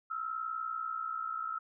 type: tone pair together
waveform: sine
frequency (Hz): 1298 / 1358.3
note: E6 / F6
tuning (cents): -27 / -49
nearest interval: minor second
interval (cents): 78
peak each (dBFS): -36 / -39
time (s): 0.1-1.59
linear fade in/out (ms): 10
effects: none